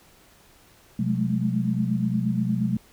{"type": "tone cluster", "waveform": "sine", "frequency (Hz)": [127.6, 181.6, 207.4, 215.9], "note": ["C3", "F#3", "G#3", "A3"], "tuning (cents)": [-43, -32, -2, -33], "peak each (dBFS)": -27, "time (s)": [0.99, 2.77], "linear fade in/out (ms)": 5, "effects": ["pink hiss -55 dBFS RMS until 2.92 s"]}